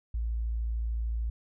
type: tone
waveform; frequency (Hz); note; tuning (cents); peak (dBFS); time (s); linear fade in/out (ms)
sine; 56.7; A#1; -47; -28; 0.14-1.3; 5
effects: none